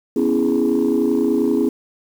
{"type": "chord", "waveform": "sine", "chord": "C# minor seventh", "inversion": "third", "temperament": "equal", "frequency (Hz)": [246.9, 277.2, 329.6, 415.3], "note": ["B3", "C#4", "E4", "G#4"], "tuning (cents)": [0, 0, 0, 0], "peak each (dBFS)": -19, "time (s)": [0.16, 1.69], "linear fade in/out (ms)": 5, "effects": ["tanh soft clip ceiling -9 dBFS", "7-bit"]}